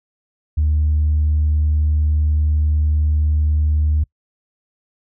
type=tone; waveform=sine; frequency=75.9 Hz; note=D#2; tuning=42 cents flat; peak=-12 dBFS; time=0.57-4.04 s; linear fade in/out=10 ms; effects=noise-tail reverb RT60 0.1 s tail -26 dB re dry + tanh soft clip ceiling -10 dBFS